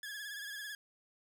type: tone with vibrato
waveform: sawtooth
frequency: 1674 Hz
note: G#6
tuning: 13 cents sharp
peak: -38 dBFS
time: 0.03-0.75 s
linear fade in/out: 2 ms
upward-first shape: sine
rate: 18 Hz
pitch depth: 59 cents each way
effects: none